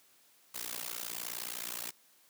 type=noise with amplitude modulation; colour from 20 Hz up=white; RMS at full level=-36 dBFS; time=0.54-1.91 s; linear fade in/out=10 ms; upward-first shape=sine; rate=59.4 Hz; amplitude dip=100%; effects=white hiss -65 dBFS RMS until 2.29 s + high-pass 150 Hz 12 dB/octave